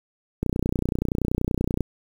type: click train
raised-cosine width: 3 ms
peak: -10 dBFS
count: 43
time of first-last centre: 0.43-1.807 s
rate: 30.5 Hz
effects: 7-bit